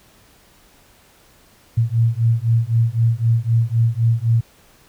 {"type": "beating tone pair", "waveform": "sine", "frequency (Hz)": [113.3, 117.2], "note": ["A#2", "A#2"], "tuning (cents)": [-49, 10], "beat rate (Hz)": 3.9, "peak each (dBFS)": -17, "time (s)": [1.77, 4.41], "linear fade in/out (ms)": 10, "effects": ["pink hiss -52 dBFS RMS until 4.88 s"]}